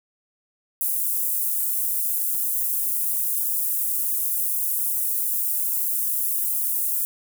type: high-pass noise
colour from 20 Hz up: pink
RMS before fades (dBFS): -24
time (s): 0.81-7.05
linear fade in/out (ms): 0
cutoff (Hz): 11000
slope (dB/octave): 24
effects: none